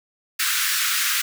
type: high-pass noise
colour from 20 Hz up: pink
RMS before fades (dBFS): -22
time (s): 0.39-1.22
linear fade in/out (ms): 10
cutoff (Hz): 1300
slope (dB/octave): 48
effects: none